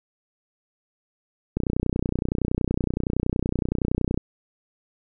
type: click train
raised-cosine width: 3 ms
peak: -10 dBFS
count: 81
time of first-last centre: 1.57-4.176 s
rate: 30.7 Hz
effects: none